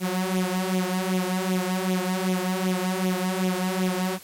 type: tone with flanger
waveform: sawtooth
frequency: 185 Hz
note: F#3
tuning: in tune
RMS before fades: -25 dBFS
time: 0-4.19 s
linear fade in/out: 50 ms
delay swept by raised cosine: 0.3 to 4.4 ms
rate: 2.6 Hz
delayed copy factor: +0.7
effects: white hiss -46 dBFS RMS until 4.23 s + MP3 64 kbps